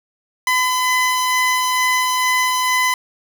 25% pulse tone pair together, 1010.6 / 2019 Hz, B5 / B6, +40 / +38 cents, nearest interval octave, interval 1198 cents, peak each -12 / -20 dBFS, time 0.47-2.94 s, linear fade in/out 2 ms, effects none

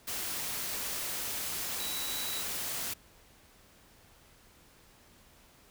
sine tone in noise, 3914 Hz, B7, 16 cents flat, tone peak -39 dBFS, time 1.79-2.42 s, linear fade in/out 10 ms, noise white, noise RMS -36 dBFS, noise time 0.07-2.94 s, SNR -6 dB, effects pink hiss -60 dBFS RMS until 5.7 s

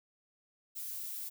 violet noise, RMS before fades -41 dBFS, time 0.75-1.3 s, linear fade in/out 20 ms, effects none

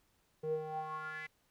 square tone with band-pass filter sweep, 155.56 Hz, D#3, in tune, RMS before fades -40 dBFS, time 0.43-1.27 s, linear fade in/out 10 ms, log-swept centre 390 to 2100 Hz, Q 7, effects pink hiss -74 dBFS RMS until 1.5 s

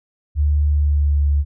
sine tone with pitch glide, 73.7 to 72.02 Hz, D2 to D2, +7 to -33 cents, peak -13 dBFS, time 0.35-1.45 s, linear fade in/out 50 ms, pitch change -40 cents, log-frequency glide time 0.7-1.26 s, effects none

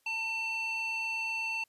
square tone with band-pass filter, 896 Hz, A5, 31 cents sharp, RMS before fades -34 dBFS, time 0.06-1.64 s, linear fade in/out 5 ms, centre 2700 Hz, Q 3.1, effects white hiss -73 dBFS RMS until 1.68 s + resampled to 32000 Hz

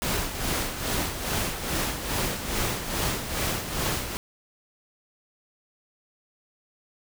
pink noise with tremolo, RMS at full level -26 dBFS, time 0.02-4.17 s, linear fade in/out 0 ms, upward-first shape sine, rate 2.4 Hz, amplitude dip 60%, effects none

